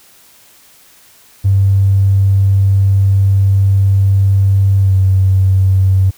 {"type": "tone with pitch glide", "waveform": "triangle", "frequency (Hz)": [97.8, 95.18], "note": ["G2", "F#2"], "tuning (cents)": [-4, 49], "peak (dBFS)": -3, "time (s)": [1.44, 6.11], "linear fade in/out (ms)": 20, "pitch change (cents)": -47, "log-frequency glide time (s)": [4.81, 4.94], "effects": ["tanh soft clip ceiling -5 dBFS", "white hiss -45 dBFS RMS until 6.17 s"]}